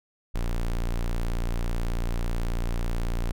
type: tone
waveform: square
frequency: 29.14 Hz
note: A#0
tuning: in tune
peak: -25 dBFS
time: 0.34-3.32 s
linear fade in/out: 10 ms
effects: none